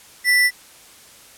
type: tone with sample-and-hold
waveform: sine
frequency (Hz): 1975.5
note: B6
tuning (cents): 0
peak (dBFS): -12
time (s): 0.24-0.51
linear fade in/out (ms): 50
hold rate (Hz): 7350
effects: white hiss -46 dBFS RMS until 1.37 s + low-pass 12000 Hz 12 dB/octave